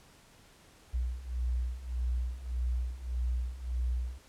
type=beating tone pair; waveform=sine; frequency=60.2 / 61.9 Hz; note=B1 / B1; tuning=-44 / +5 cents; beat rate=1.7 Hz; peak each=-35 / -32 dBFS; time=0.93-4.19 s; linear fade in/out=20 ms; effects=pink hiss -59 dBFS RMS until 4.28 s + low-pass 11000 Hz 12 dB/octave